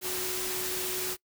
sine tone in noise, 368.5 Hz, F#4, 7 cents flat, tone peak -37 dBFS, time 0.01-1.17 s, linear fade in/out 50 ms, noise white, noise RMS -33 dBFS, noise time 0.01-1.17 s, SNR -7 dB, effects noise-tail reverb RT60 0.1 s tail -23 dB re dry

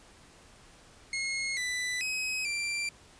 sawtooth tone with pitch steps, 2160 / 1989 / 2540 / 2359 Hz, C#7 / B6 / D#7 / D7, -45 / +12 / +35 / +7 cents, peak -27 dBFS, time 1.13-2.89 s, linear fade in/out 2 ms, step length 440 ms, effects pink hiss -56 dBFS RMS until 3.19 s + resampled to 22050 Hz

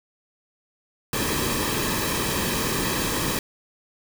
pink noise with comb filter, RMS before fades -25 dBFS, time 1.13-3.39 s, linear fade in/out 2 ms, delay 1.4 ms, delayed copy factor -0.6, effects none

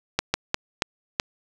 slowing click train, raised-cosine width 0.2 ms, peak -3 dBFS, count 5, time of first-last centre 0.19-1.199 s, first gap 150 ms, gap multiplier 1.36, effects 7-bit

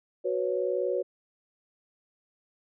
sine chord, F# suspended fourth, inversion none, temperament equal, 370 / 493.9 / 554.4 Hz, F#4 / B4 / C#5, 0 / 0 / 0 cents, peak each -30 dBFS, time 0.24-1.03 s, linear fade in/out 20 ms, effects none

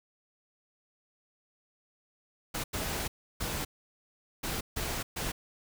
pink noise bursts at uneven times, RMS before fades -34 dBFS, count 6, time 2.54-2.64 / 2.73-3.08 / 3.4-3.65 / 4.43-4.61 / 4.76-5.03 / 5.16-5.32 s, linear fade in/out 10 ms, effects none

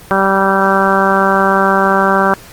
harmonic tone, 194.1 Hz, G3, 17 cents flat, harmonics 1 / 2 / 3 / 4 / 5 / 6 / 7 / 8, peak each -17 / -17 / -17 / -17 / -17 / -17 / -17 / -17 dBFS, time 0.11-2.34 s, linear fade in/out 0 ms, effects pink hiss -37 dBFS RMS until 2.52 s + Opus 24 kbps

